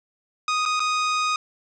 sawtooth tone with dropouts, 1244.5 Hz, D#6, in tune, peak -17 dBFS, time 0.48-1.36 s, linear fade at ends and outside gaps 2 ms, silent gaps 0.654-0.659 / 0.796-0.802 s, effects resampled to 16000 Hz + 9-bit

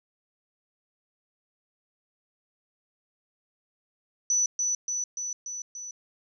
sine tone with echo, 5960 Hz, F#8, 12 cents sharp, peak -21 dBFS, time 4.3-4.46 s, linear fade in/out 2 ms, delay 290 ms, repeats 5, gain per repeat -3 dB, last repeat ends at 5.91 s, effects none

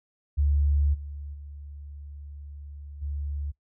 sine tone with level steps, 72.1 Hz, D2, 31 cents flat, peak -20 / -35 / -39 / -29 dBFS, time 0.37-3.52 s, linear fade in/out 20 ms, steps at 0.93 / 1.33 / 3.01 s, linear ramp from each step 20 ms, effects noise-tail reverb RT60 0.1 s tail -19 dB re dry

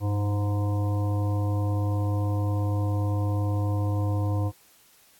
harmonic tone with a mistuned harmonic, 103.3 Hz, G#2, 9 cents flat, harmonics 1 / 3 / 5 / 7 / 9 / 10, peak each -23 / -33 / -37 / -40 / -42 / -43 dBFS, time 0-4.52 s, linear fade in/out 50 ms, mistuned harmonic 1, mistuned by -57 cents, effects white hiss -58 dBFS RMS until 5.19 s + AAC 64 kbps

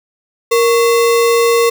sine tone with sample-and-hold, 466.7 Hz, A#4, 2 cents sharp, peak -8 dBFS, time 0.51-1.7 s, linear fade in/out 10 ms, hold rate 1575 Hz, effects none

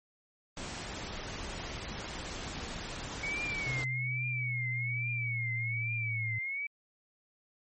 pink noise, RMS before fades -40 dBFS, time 0.57-3.84 s, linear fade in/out 2 ms
sine tone with vibrato, 2226 Hz, C#7, 7 cents sharp, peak -33 dBFS, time 3.23-6.67 s, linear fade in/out 5 ms, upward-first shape triangle, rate 1.2 Hz, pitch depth 140 cents each way
sine exponential sweep, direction down, 129.2 to 110.9 Hz, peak -34 dBFS, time 3.66-6.39 s, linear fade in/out 10 ms
effects MP3 32 kbps

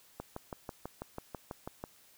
click train, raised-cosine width 1 ms, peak -25 dBFS, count 11, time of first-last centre 0.2-1.839 s, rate 6.1 Hz, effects white hiss -62 dBFS RMS until 2.17 s

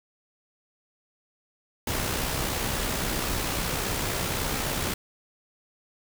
pink noise with amplitude modulation, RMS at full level -27 dBFS, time 1.87-4.94 s, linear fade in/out 5 ms, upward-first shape sine, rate 63.7 Hz, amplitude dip 35%, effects none

